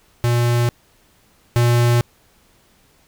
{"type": "tone pair in turn", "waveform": "square", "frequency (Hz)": [119.7, 119.7], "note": ["A#2", "A#2"], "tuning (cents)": [46, 46], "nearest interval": "unison", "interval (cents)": 0, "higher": "neither", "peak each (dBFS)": [-15, -13], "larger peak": "second", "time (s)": [[0.24, 0.69], [1.56, 2.01]], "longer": "neither", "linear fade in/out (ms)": 0, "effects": ["pink hiss -56 dBFS RMS until 3.07 s"]}